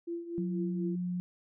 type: tone with tremolo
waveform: sine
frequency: 340.5 Hz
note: F4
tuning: 44 cents flat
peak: -32 dBFS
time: 0.07-0.96 s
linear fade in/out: 10 ms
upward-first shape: triangle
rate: 4.1 Hz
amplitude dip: 75%
type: tone with pitch glide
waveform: sine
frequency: 181.3 to 178.8 Hz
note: F#3 to F3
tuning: -35 to +41 cents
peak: -31 dBFS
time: 0.38-1.2 s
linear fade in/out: 0 ms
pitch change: -24 cents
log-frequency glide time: 0.67-1.06 s
effects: none